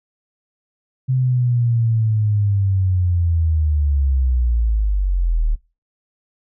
sine linear sweep, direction down, 130.81 to 36.71 Hz, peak -14 dBFS, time 1.08-5.56 s, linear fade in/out 20 ms, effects noise-tail reverb RT60 0.3 s tail -22 dB re dry

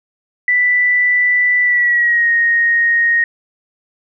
sine tone with pitch glide, 1978 to 1867 Hz, B6 to A#6, +2 to +2 cents, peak -10 dBFS, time 0.48-3.24 s, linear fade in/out 2 ms, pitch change -100 cents, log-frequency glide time 1.62-2.3 s, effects none

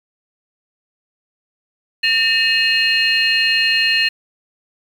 sine tone cluster, 1815 / 2554 / 2834 / 4212 Hz, A#6 / D#7 / F7 / C8, -47 / +45 / +25 / +11 cents, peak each -18 dBFS, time 2.03-4.09 s, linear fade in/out 10 ms, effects tanh soft clip ceiling -4 dBFS + 7-bit

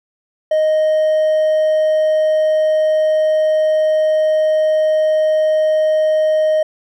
triangle tone with hard clipping, 622.3 Hz, D#5, in tune, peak -12 dBFS, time 0.51-6.63 s, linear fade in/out 5 ms, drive 5 dB, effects none

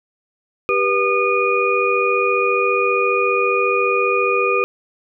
sine tone cluster, 393.2 / 487.9 / 1218 / 2455 Hz, G4 / B4 / D#6 / D#7, +5 / -21 / -37 / -24 cents, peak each -20 dBFS, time 0.69-4.64 s, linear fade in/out 0 ms, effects none

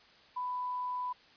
sine tone, 995 Hz, B5, 13 cents sharp, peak -33 dBFS, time 0.36-1.13 s, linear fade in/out 10 ms, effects white hiss -60 dBFS RMS until 1.36 s + resampled to 11025 Hz

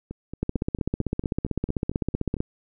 two click trains, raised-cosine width 3 ms, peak -21 / -11 dBFS, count 11 / 32, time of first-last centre 0.11-2.367 / 0.43-2.405 s, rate 4.43 / 15.7 Hz, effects none

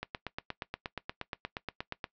click train, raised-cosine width 0.3 ms, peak -19 dBFS, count 18, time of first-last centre 0.03-2.042 s, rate 8.45 Hz, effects noise-tail reverb RT60 0.1 s tail -19 dB re dry + low-pass 5000 Hz 12 dB/octave

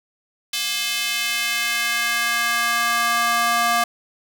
square tone with high-pass filter sweep, 235.2 Hz, A#3, 16 cents sharp, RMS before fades -21 dBFS, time 0.53-3.84 s, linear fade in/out 5 ms, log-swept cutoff 3200 to 900 Hz, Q 1.6, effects none

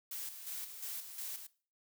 blue noise with tremolo, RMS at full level -42 dBFS, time 0.11-1.47 s, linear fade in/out 5 ms, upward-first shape square, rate 2.8 Hz, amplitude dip 55%, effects noise-tail reverb RT60 0.4 s tail -19 dB re dry

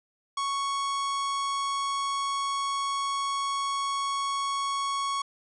45% pulse tone, 1108.7 Hz, C#6, in tune, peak -27 dBFS, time 0.37-5.22 s, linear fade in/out 5 ms, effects resampled to 22050 Hz

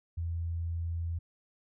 sine tone, 84 Hz, E2, 33 cents sharp, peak -31 dBFS, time 0.17-1.19 s, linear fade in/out 10 ms, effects none

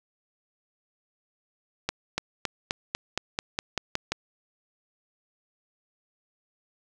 accelerating click train, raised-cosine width 0.2 ms, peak -9 dBFS, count 11, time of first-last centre 1.89-4.12 s, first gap 290 ms, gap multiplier 0.94, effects none

